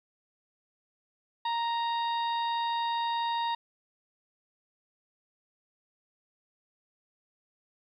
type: harmonic tone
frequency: 932.3 Hz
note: A#5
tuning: in tune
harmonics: 1 / 2 / 3 / 4 / 5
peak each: -28 / -41 / -45 / -38 / -50 dBFS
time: 1.45-3.55 s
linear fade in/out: 5 ms
effects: 11-bit